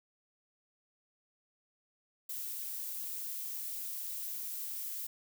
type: noise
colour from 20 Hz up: violet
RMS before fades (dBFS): -40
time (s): 2.29-5.07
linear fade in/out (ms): 5
effects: none